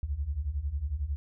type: beating tone pair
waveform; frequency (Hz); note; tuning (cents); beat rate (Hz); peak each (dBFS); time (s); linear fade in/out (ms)
sine; 65 / 76; C2 / D#2; -11 / -40; 11; -34 / -31; 0.03-1.16; 0
effects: none